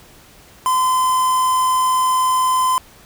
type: tone with quantisation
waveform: triangle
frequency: 1026 Hz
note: C6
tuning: 34 cents flat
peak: -12 dBFS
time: 0.66-2.78 s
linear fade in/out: 0 ms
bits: 4
effects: pink hiss -46 dBFS RMS until 3.05 s